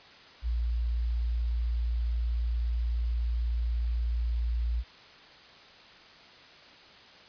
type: tone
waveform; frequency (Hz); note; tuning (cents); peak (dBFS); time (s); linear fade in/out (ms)
sine; 58.27; A#1; 0; -26; 0.42-4.84; 50
effects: white hiss -52 dBFS RMS until 7.28 s + resampled to 11025 Hz